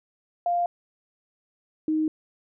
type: tone pair in turn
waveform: sine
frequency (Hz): 698.5 / 311.9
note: F5 / D#4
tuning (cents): 0 / +4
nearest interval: octave + major second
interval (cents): 1396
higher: first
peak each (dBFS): -21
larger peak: neither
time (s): 0.46-0.66 / 1.88-2.08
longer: neither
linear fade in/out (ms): 2
effects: none